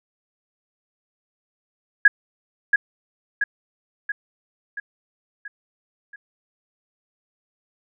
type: tone with echo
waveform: sine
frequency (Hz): 1661.2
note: G#6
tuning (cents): 0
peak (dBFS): -7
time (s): 2.05-2.08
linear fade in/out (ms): 5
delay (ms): 680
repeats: 6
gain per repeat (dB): -5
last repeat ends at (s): 6.16
effects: none